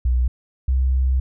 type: tone pair in turn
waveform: sine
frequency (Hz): 61.74 / 64.87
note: B1 / C2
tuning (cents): 0 / -14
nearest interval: minor second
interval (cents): 86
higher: second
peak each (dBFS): -15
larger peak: neither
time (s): 0.05-0.28 / 0.68-1.2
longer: second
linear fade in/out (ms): 5
effects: none